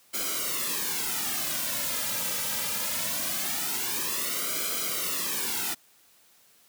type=noise with flanger; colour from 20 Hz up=white; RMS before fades=-30 dBFS; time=0.13-5.75 s; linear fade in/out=20 ms; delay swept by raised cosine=1.1 to 2.8 ms; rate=0.22 Hz; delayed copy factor=-0.85; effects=white hiss -60 dBFS RMS until 6.68 s + high-pass 100 Hz 12 dB/octave